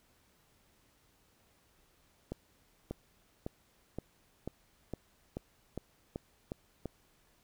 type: accelerating click train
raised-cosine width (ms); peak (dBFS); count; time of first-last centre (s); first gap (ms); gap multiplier
2; -24; 11; 2.32-6.857; 590; 0.94
effects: pink hiss -69 dBFS RMS until 7.43 s